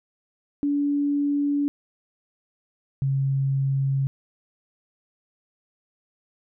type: tone pair in turn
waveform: sine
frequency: 287 / 136.23 Hz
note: D4 / C#3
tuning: -40 / -30 cents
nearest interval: octave + minor second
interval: 1290 cents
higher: first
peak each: -20 dBFS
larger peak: neither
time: 0.63-1.68 / 3.02-4.07 s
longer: neither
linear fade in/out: 0 ms
effects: none